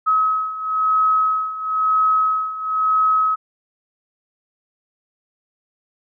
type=beating tone pair; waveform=sine; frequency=1278 / 1279 Hz; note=D#6 / D#6; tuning=+46 / +47 cents; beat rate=1 Hz; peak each=-21 / -17 dBFS; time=0.06-3.36 s; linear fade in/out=20 ms; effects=none